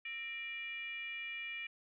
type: tone with frequency modulation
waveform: sine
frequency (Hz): 2369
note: D7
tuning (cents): +14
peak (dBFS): -40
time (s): 0.05-1.67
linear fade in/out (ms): 5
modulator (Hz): 526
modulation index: 0.79
effects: none